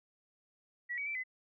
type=tone with pitch steps; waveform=sine; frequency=1935 / 2264 / 2332 / 2027 Hz; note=B6 / C#7 / D7 / B6; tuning=-36 / +36 / -13 / +45 cents; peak=-35 dBFS; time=0.89-1.238 s; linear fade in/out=20 ms; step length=87 ms; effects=none